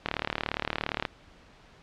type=click train; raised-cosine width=0.3 ms; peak=-11 dBFS; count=38; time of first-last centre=0.06-1.052 s; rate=37.3 Hz; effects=pink hiss -55 dBFS RMS until 1.82 s + low-pass 4000 Hz 12 dB/octave